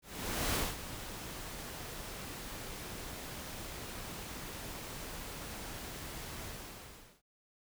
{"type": "noise with ADSR envelope", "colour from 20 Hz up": "pink", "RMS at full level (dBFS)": -32, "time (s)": [0.02, 7.22], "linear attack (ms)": 530, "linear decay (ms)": 210, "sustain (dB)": -12, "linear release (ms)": 780, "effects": []}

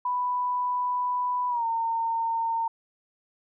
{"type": "tone with pitch glide", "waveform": "sine", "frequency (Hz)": [990, 913.1], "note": ["B5", "A#5"], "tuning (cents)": [4, -36], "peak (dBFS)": -24, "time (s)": [0.05, 2.68], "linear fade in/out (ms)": 5, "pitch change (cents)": -140, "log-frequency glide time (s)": [1.49, 1.65], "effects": []}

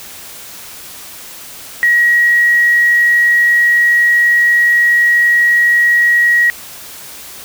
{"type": "tone", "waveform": "sine", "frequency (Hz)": 1904, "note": "A#6", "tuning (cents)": 36, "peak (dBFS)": -7, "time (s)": [1.83, 6.5], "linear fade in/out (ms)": 0, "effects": ["white hiss -32 dBFS RMS until 7.44 s"]}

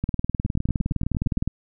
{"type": "two click trains", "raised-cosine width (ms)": 5, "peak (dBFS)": [-11, -14], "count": [29, 9], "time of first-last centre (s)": [[0.04, 1.476], [0.46, 1.377]], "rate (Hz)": [19.5, 8.72], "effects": []}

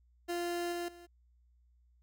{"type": "tone with level steps", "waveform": "30% pulse", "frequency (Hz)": 347.2, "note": "F4", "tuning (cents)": -10, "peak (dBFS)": [-31, -33, -49], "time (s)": [0.28, 1.07], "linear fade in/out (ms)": 20, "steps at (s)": [0.72, 0.88], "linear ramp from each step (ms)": 5, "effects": ["added 60 Hz sine -64 dBFS peak until 2.02 s"]}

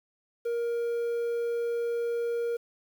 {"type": "tone with quantisation", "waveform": "triangle", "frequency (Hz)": 470, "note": "A#4", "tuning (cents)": 14, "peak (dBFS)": -25, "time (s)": [0.45, 2.57], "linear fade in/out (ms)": 10, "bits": 9, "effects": []}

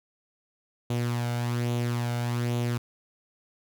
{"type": "tone with flanger", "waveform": "sawtooth", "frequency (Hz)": 120, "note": "B2", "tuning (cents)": -49, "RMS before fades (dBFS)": -28, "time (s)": [0.9, 2.78], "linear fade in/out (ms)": 5, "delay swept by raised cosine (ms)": [0.29, 1.39], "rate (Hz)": 1.2, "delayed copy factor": 0.5, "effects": []}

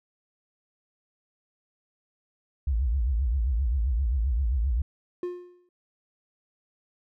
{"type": "tone with vibrato", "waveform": "sine", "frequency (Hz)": 61.74, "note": "B1", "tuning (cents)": 0, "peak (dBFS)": -22, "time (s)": [2.67, 4.82], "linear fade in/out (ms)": 5, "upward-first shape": "triangle", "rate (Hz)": 7.6, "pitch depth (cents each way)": 300}
{"type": "tone with exponential decay", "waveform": "triangle", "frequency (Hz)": 356.1, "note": "F4", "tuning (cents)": 34, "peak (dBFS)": -24, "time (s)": [5.23, 5.69], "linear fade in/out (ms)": 2, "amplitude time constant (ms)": 100}
{"effects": []}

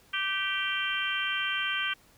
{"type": "harmonic tone with a mistuned harmonic", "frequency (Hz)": 392, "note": "G4", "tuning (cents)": 0, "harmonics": [3, 4, 5, 6, 7, 8], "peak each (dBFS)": [-37, -32, -38, -35, -36, -33], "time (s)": [0.13, 1.94], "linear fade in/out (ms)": 10, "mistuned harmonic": 4, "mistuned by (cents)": -23, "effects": ["pink hiss -60 dBFS RMS until 2.17 s"]}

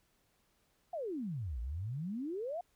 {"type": "exponential two-way sweep", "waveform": "sine", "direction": "down then up", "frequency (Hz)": [730, 55, 730], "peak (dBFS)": -36, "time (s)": [0.93, 2.61], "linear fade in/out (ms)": 5, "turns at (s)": 1.6, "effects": ["pink hiss -74 dBFS RMS until 2.75 s"]}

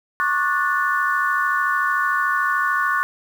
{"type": "chord", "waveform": "sine", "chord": "D major seventh", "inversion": "third", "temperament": "just", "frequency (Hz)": [1101.2, 1174.7, 1468.3, 1762], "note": ["C#6", "D6", "F#6", "A6"], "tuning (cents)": [-12, 0, -14, 2], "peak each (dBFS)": [-22, -26, -21, -25], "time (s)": [0.2, 3.03], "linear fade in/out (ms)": 0, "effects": ["7-bit"]}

